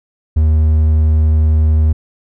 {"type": "tone", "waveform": "triangle", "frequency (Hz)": 77.78, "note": "D#2", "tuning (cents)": 0, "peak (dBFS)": -6, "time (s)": [0.36, 1.93], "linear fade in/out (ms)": 10, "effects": []}